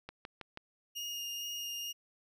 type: click train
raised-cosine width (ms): 0.3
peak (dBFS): -27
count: 4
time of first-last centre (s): 0.09-0.574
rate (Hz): 6.2
type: tone with vibrato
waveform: 30% pulse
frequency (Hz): 2842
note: F7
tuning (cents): +30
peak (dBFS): -35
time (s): 0.95-1.93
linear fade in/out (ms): 20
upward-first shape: sine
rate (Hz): 2.2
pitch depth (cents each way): 9
effects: none